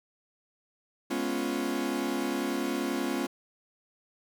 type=chord; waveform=40% pulse; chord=C# dominant seventh; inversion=second; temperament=equal; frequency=207.7 / 246.9 / 277.2 / 349.2 Hz; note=G#3 / B3 / C#4 / E#4; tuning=0 / 0 / 0 / 0 cents; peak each=-37 / -33 / -32 / -33 dBFS; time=1.1-3.27 s; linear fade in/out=10 ms; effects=none